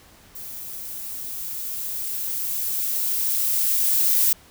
violet noise with level ramp, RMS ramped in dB -36 to -18 dBFS, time 0.35-4.33 s, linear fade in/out 5 ms, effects pink hiss -51 dBFS RMS until 4.5 s

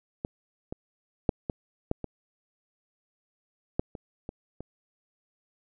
clicks, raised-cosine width 2 ms, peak -17 / -21 / -8 / -16 / -12 / -20 / -11 / -25 / -22 / -25 dBFS, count 10, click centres 0.249 / 0.725 / 1.292 / 1.498 / 1.914 / 2.043 / 3.795 / 3.952 / 4.291 / 4.606 s, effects none

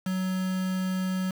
triangle tone with quantisation, 186.5 Hz, F#3, 14 cents sharp, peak -24 dBFS, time 0.06-1.31 s, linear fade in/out 5 ms, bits 6, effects none

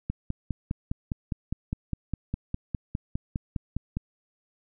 click train, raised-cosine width 5 ms, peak -16 dBFS, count 20, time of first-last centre 0.1-3.97 s, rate 4.91 Hz, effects none

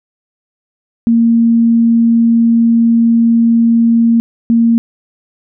sine tone pair in turn, 231.1 / 231.1 Hz, A#3 / A#3, -15 / -15 cents, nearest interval unison, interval 0 cents, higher neither, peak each -6 dBFS, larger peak neither, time 1.07-4.2 / 4.5-4.78 s, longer first, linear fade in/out 0 ms, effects none

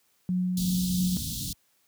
sine tone with tremolo, 181.9 Hz, F#3, 29 cents flat, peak -23 dBFS, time 0.29-1.17 s, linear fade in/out 0 ms, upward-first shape triangle, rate 3 Hz, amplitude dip 25%
pink band-stop noise, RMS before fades -32 dBFS, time 0.57-1.53 s, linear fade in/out 2 ms, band 260 to 3400 Hz, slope 48 dB/octave
effects white hiss -68 dBFS RMS until 1.87 s + high-pass 60 Hz 12 dB/octave

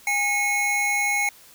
square tone pair together, 817.2 / 2183 Hz, G#5 / C#7, -28 / -27 cents, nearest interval octave + perfect fourth, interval 1701 cents, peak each -28 / -22 dBFS, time 0.07-1.29 s, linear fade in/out 2 ms, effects white hiss -50 dBFS RMS until 1.54 s

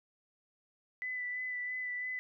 sine tone with vibrato, 1994 Hz, B6, 16 cents sharp, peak -35 dBFS, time 1.02-2.19 s, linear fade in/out 0 ms, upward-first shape sine, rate 3 Hz, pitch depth 18 cents each way, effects none

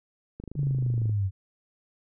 click train, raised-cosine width 3 ms, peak -26 dBFS, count 19, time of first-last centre 0.4-1.095 s, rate 25.9 Hz
sine linear sweep, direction down, 146.83 to 92.5 Hz, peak -23 dBFS, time 0.55-1.31 s, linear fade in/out 50 ms
effects none

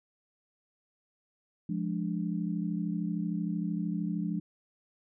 sine chord, D diminished, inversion first, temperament equal, 174.61 / 207.7 / 293.7 Hz, F3 / Ab3 / D4, 0 / 0 / 0 cents, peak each -32 / -34 / -37 dBFS, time 1.69-4.4 s, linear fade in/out 5 ms, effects none

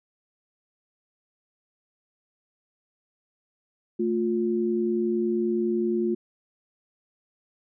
sine tone pair together, 222.2 / 352.7 Hz, A3 / F4, +17 / +17 cents, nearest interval minor sixth, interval 800 cents, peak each -26 / -24 dBFS, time 3.99-6.15 s, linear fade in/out 10 ms, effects none

